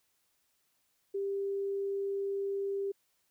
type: tone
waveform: sine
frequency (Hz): 395.7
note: G4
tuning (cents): +16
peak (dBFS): -31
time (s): 1.14-2.92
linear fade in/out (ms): 10
effects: white hiss -75 dBFS RMS until 3.3 s